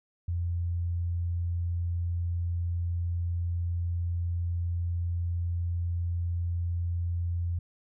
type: tone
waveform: sine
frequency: 86.3 Hz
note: F2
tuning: 20 cents flat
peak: -27 dBFS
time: 0.28-7.59 s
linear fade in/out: 5 ms
effects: none